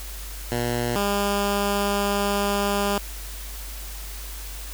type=tone pair in turn; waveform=10% pulse; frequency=120 / 201.8 Hz; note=B2 / G#3; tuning=-49 / -49 cents; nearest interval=major sixth; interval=900 cents; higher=second; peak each=-15 / -13 dBFS; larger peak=second; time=0.52-0.96 / 0.96-2.98 s; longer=second; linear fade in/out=0 ms; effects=added 50 Hz sine -34 dBFS peak until 4.73 s + white hiss -39 dBFS RMS until 4.73 s